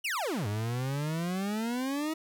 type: exponential two-way sweep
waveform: 40% pulse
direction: down then up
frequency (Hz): 3061 to 100.9 to 322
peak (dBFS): -29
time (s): 0.04-2.14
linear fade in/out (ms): 10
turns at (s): 0.47
effects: none